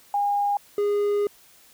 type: tone pair in turn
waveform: sine / triangle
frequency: 813 / 410.5 Hz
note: G#5 / G#4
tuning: -37 / -20 cents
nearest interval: octave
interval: 1183 cents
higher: first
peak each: -20 / -18 dBFS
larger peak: second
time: 0.14-0.57 / 0.78-1.27 s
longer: second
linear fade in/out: 2 ms
effects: white hiss -54 dBFS RMS until 1.73 s